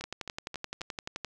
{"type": "two click trains", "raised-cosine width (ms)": 0.2, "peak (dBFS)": [-18, -22], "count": [15, 4], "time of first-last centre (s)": [[0.04, 1.247], [0.01, 0.81]], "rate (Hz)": [11.6, 3.75], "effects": []}